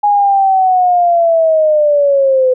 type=linear sweep; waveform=sine; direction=down; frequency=830.6 to 505 Hz; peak=-7 dBFS; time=0.03-2.54 s; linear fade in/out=10 ms; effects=none